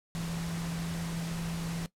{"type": "tone in noise", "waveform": "sine", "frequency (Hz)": 167.1, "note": "E3", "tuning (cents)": 24, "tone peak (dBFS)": -33, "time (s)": [0.15, 1.86], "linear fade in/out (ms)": 0, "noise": "pink", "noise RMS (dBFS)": -41, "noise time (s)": [0.15, 1.86], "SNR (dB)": 5, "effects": ["noise-tail reverb RT60 0.1 s tail -17 dB re dry", "low-pass 11000 Hz 12 dB/octave"]}